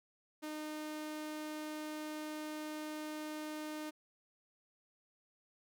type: tone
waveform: sawtooth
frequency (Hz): 306.1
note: D#4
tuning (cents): -28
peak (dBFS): -37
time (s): 0.42-3.91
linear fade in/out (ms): 20
effects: none